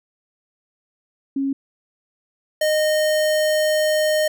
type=tone pair in turn; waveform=sine / square; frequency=273.6 / 615.5 Hz; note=C#4 / D#5; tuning=-23 / -19 cents; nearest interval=octave + major second; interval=1404 cents; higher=second; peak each=-19 / -17 dBFS; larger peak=second; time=1.36-1.53 / 2.61-4.28 s; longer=second; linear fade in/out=5 ms; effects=none